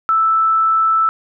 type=tone; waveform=sine; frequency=1318.5 Hz; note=E6; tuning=in tune; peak=-11 dBFS; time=0.09-1.09 s; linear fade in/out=0 ms; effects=none